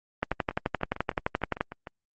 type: two click trains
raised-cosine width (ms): 0.5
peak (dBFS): -10 / -22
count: 17 / 10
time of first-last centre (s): 0.23-1.609 / 0.51-1.872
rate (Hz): 11.6 / 6.61
effects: Opus 24 kbps